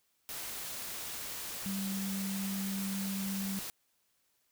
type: tone in noise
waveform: sine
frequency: 194.8 Hz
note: G3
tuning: 11 cents flat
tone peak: -34 dBFS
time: 1.66-3.59 s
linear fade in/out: 0 ms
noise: white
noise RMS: -41 dBFS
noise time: 0.29-3.7 s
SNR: +4 dB
effects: white hiss -75 dBFS RMS until 4.51 s